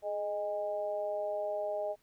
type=tone with amplitude modulation; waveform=sine; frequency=619 Hz; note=D#5; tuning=9 cents flat; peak=-28 dBFS; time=0.02-1.96 s; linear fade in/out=50 ms; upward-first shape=sine; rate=199 Hz; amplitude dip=85%; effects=pink hiss -71 dBFS RMS until 2.02 s